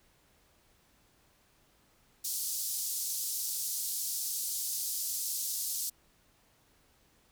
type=band-pass noise; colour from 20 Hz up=white; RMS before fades=-35 dBFS; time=2.24-5.9 s; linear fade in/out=10 ms; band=4700 to 15000 Hz; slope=24 dB/octave; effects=pink hiss -67 dBFS RMS until 7.31 s